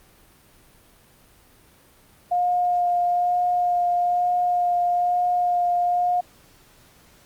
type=tone with vibrato; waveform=sine; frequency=710 Hz; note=F5; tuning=28 cents sharp; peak=-18 dBFS; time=2.31-6.21 s; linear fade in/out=10 ms; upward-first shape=sine; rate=1.1 Hz; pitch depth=11 cents each way; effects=pink hiss -54 dBFS RMS until 7.25 s + Opus 32 kbps